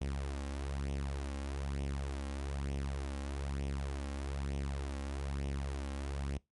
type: tone with flanger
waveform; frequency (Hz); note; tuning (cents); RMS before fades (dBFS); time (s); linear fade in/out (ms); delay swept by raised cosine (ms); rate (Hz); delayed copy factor
sawtooth; 69.3; C#2; 0; -38; 0.01-6.38; 5; 0.33 to 3.73; 1.1; +0.6
effects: noise-tail reverb RT60 0.2 s tail -23 dB re dry + MP3 48 kbps